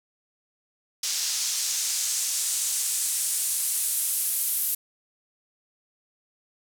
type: noise with band-pass filter sweep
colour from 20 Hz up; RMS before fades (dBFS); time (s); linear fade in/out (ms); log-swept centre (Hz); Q
white; -27; 1.03-4.75; 5; 5400 to 12000; 1.5
effects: none